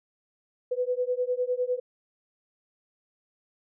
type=beating tone pair; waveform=sine; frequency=493.4 / 503.3 Hz; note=B4 / B4; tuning=-2 / +33 cents; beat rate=9.9 Hz; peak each=-28 dBFS; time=0.71-1.8 s; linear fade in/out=10 ms; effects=none